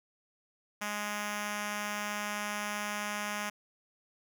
5% pulse tone with notch filter, 207.7 Hz, G#3, in tune, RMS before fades -36 dBFS, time 0.81-3.5 s, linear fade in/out 10 ms, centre 440 Hz, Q 1.9, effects none

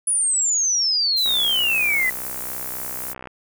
sine exponential sweep, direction down, 10000 to 1975.5 Hz, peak -17 dBFS, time 0.07-2.1 s, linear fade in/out 5 ms
white high-pass noise, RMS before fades -30 dBFS, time 1.16-3.14 s, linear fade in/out 20 ms, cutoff 10000 Hz, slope 12 dB/octave
click train, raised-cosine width 0.5 ms, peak -20 dBFS, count 129, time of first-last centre 1.26-3.273 s, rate 63.6 Hz
effects none

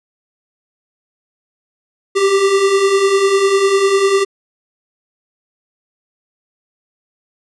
square beating tone pair, 384.1 / 394.1 Hz, G4 / G4, -35 / +9 cents, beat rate 10 Hz, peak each -19 / -12 dBFS, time 2.15-4.25 s, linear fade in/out 20 ms, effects resampled to 22050 Hz

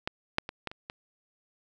clicks, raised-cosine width 0.3 ms, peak -14 / -8 / -20 / -17 / -26 / -21 dBFS, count 6, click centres 0.075 / 0.384 / 0.491 / 0.673 / 0.715 / 0.899 s, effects none

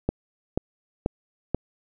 click train, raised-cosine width 2 ms, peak -9 dBFS, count 4, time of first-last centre 0.09-1.546 s, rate 2.06 Hz, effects none

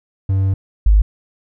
triangle / sine tone pair in turn, 96.4 / 51.48 Hz, G2 / G#1, -28 / -15 cents, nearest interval major seventh, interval 1087 cents, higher first, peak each -11 / -7 dBFS, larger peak second, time 0.29-0.54 / 0.86-1.02 s, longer first, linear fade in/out 5 ms, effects none

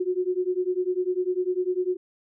sine beating tone pair, 360 / 370 Hz, F#4 / F#4, -47 / 0 cents, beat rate 10 Hz, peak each -26 dBFS, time 0-1.97 s, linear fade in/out 10 ms, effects none

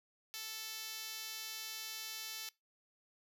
5% pulse tone with band-pass filter, 440 Hz, A4, in tune, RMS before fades -45 dBFS, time 0.34-2.49 s, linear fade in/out 0 ms, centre 9700 Hz, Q 0.52, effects noise-tail reverb RT60 0.2 s tail -22 dB re dry

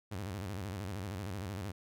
sawtooth tone with vibrato, 97.1 Hz, G2, 16 cents flat, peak -34 dBFS, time 0.11-1.72 s, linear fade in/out 10 ms, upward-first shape square, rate 13 Hz, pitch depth 140 cents each way, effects none

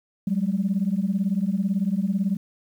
sine beating tone pair, 186.2 / 204.2 Hz, F#3 / G#3, +11 / -29 cents, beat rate 18 Hz, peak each -23 dBFS, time 0.27-2.37 s, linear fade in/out 5 ms, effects tanh soft clip ceiling -14 dBFS + 9-bit

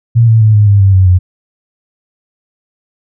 sine tone with pitch steps, 116.54 / 112.44 / 108.48 / 104.67 / 100.99 / 97.43 / 94.01 / 90.7 Hz, A#2 / A2 / A2 / G#2 / G#2 / G2 / F#2 / F#2, 0 / +38 / -24 / +14 / -48 / -10 / +28 / -34 cents, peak -3 dBFS, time 0.15-1.19 s, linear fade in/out 20 ms, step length 130 ms, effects none

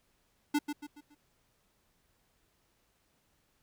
square tone with echo, 293.7 Hz, D4, in tune, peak -26 dBFS, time 0.54-0.59 s, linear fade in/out 10 ms, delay 140 ms, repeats 4, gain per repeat -8 dB, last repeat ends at 1.15 s, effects pink hiss -73 dBFS RMS until 3.62 s

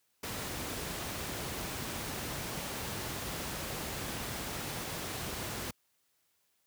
pink noise, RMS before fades -38 dBFS, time 0.23-5.71 s, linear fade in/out 5 ms, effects white hiss -75 dBFS RMS until 6.66 s + high-pass 60 Hz 12 dB/octave

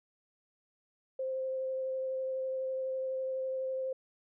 sine tone with vibrato, 524 Hz, C5, 2 cents sharp, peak -32 dBFS, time 1.19-3.93 s, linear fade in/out 5 ms, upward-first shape sine, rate 12 Hz, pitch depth 10 cents each way, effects none

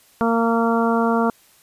harmonic tone, 230 Hz, A#3, 23 cents flat, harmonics 1 / 2 / 3 / 4 / 5 / 6, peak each -19 / -22 / -24 / -25 / -26 / -27 dBFS, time 0.21-1.3 s, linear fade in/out 0 ms, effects white hiss -54 dBFS RMS until 1.62 s + resampled to 32000 Hz

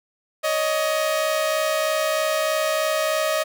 sawtooth tone pair together, 562.8 / 626 Hz, C#5 / D#5, +26 / +10 cents, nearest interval major second, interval 184 cents, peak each -23 / -17 dBFS, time 0.43-3.44 s, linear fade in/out 20 ms, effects none

